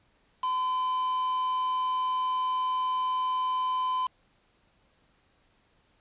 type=tone with quantisation; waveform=triangle; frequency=1018 Hz; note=C6; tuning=48 cents flat; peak=-24 dBFS; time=0.43-4.07 s; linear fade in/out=5 ms; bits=6; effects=pink hiss -67 dBFS RMS until 6 s + resampled to 8000 Hz